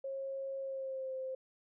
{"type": "tone with pitch glide", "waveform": "sine", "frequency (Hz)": [541, 523.2], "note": ["C#5", "C5"], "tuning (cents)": [-42, 0], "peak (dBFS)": -37, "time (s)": [0.04, 1.35], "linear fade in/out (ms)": 5, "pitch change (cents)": -58, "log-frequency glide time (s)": [0.6, 1.14], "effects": []}